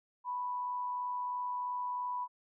sine tone with amplitude modulation, 987.8 Hz, B5, in tune, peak -32 dBFS, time 0.24-2.28 s, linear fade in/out 50 ms, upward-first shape sine, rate 103 Hz, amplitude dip 35%, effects none

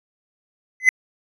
triangle tone with exponential growth, 2034 Hz, C7, 50 cents flat, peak -3 dBFS, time 0.8-0.89 s, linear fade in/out 1 ms, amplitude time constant 19 ms, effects resampled to 22050 Hz

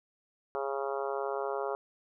harmonic tone, 137.6 Hz, C#3, 12 cents flat, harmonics 3 / 4 / 5 / 6 / 7 / 8 / 9 / 10, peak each -35 / -37 / -39 / -41 / -42 / -43 / -44 / -45 dBFS, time 0.55-1.75 s, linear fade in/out 0 ms, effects none

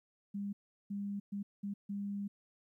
sine tone bursts at uneven times, 201.3 Hz, G3, 46 cents sharp, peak -36 dBFS, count 5, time 0.34-0.53 / 0.9-1.2 / 1.32-1.43 / 1.63-1.74 / 1.89-2.28 s, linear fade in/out 10 ms, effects 13-bit

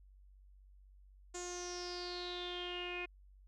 sawtooth tone with low-pass filter sweep, 355.3 Hz, F4, 30 cents sharp, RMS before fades -43 dBFS, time 1.34-3.06 s, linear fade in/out 10 ms, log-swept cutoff 7200 to 2400 Hz, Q 9.6, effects added 48 Hz sine -58 dBFS peak until 3.47 s

